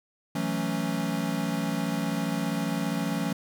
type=chord; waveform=square; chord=F# minor seventh; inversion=third; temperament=equal; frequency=164.81 / 185 / 220 / 277.2 Hz; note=E3 / F#3 / A3 / C#4; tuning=0 / 0 / 0 / 0 cents; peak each=-33 dBFS; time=0.35-3.33 s; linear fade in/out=5 ms; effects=none

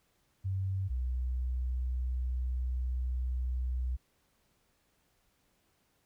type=tone pair in turn; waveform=sine; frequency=95.5 / 62.61 Hz; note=G2 / B1; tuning=-45 / +24 cents; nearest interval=perfect fifth; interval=731 cents; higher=first; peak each=-30 / -30 dBFS; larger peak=neither; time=0.44-0.89 / 0.89-3.97 s; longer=second; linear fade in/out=20 ms; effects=pink hiss -73 dBFS RMS until 6.05 s

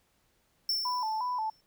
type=tone with exponential decay; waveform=square; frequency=5390 Hz; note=E8; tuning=38 cents sharp; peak=-26 dBFS; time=0.69-1.61 s; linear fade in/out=2 ms; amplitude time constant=200 ms
type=tone with vibrato; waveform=sine; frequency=932 Hz; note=A#5; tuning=1 cent flat; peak=-29 dBFS; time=0.85-1.5 s; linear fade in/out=5 ms; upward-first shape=square; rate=2.8 Hz; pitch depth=110 cents each way
effects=pink hiss -71 dBFS RMS until 1.66 s

